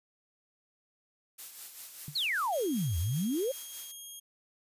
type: noise with tremolo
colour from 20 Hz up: blue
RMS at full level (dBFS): -42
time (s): 1.38-3.92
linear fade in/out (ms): 10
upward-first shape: sine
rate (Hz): 5.1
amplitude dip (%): 50
type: tone with exponential decay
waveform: sine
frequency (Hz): 146.6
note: D3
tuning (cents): -3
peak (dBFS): -34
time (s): 2.08-2.18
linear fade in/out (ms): 2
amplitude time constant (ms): 21
type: exponential two-way sweep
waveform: sine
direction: down then up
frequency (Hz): 4559 to 77.78 to 565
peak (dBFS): -28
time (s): 2.15-3.52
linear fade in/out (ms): 10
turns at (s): 2.98
type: tone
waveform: 5% pulse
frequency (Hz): 3255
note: G#7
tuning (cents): -36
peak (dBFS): -34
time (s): 2.52-4.2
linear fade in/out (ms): 10
effects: resampled to 32000 Hz